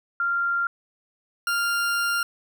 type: tone pair in turn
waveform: sine / 40% pulse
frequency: 1389 / 1397 Hz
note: F6 / F6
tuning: -10 / 0 cents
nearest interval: unison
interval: 10 cents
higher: second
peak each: -21 / -21 dBFS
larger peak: neither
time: 0.2-0.67 / 1.47-2.23 s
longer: second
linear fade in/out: 2 ms
effects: none